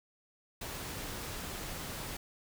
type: noise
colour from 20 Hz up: pink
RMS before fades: -41 dBFS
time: 0.61-2.17 s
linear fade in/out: 5 ms
effects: none